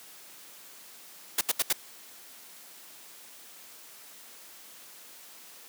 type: noise bursts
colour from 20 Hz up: white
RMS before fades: -25 dBFS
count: 4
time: 1.38-1.729 s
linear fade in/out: 5 ms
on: 31 ms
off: 75 ms
effects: white hiss -50 dBFS RMS until 5.68 s + high-pass 200 Hz 12 dB/octave